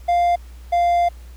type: tone pair in turn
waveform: triangle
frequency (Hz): 698.5 / 696.1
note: F5 / F5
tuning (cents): 0 / -6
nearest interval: unison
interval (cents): 6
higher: first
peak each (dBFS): -12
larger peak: neither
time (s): 0.08-0.36 / 0.72-1.09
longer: second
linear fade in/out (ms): 10
effects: added 60 Hz sine -36 dBFS peak until 1.36 s + pink hiss -52 dBFS RMS until 1.36 s

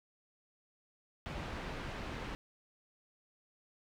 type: low-pass noise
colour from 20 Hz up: pink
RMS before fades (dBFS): -42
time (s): 1.26-2.35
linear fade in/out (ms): 0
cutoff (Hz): 2900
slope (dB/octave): 12
effects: none

